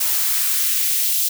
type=noise with high-pass filter sweep; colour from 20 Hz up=blue; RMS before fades=-19 dBFS; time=0-1.29 s; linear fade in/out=10 ms; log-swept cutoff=690 to 3600 Hz; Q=1.1; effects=none